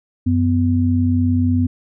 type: tone pair together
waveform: sine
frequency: 93.35 / 250 Hz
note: F#2 / B3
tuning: +16 / +21 cents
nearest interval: octave + perfect fourth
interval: 1705 cents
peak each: -16 dBFS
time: 0.26-1.67 s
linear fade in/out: 10 ms
effects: none